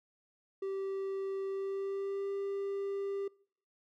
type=tone with pitch glide; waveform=triangle; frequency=388.6 to 396.3 Hz; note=G4 to G4; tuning=-15 to +19 cents; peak=-32 dBFS; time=0.62-3.28 s; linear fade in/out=5 ms; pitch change=+34 cents; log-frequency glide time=1.47-2.31 s; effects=noise-tail reverb RT60 0.6 s tail -25 dB re dry